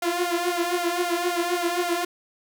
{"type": "tone with flanger", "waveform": "sawtooth", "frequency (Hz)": 349.2, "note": "F4", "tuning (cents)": 0, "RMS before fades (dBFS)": -25, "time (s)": [0.02, 2.05], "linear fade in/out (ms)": 5, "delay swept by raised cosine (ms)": [1.3, 4.6], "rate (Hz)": 3.8, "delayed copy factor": 0.8, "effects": []}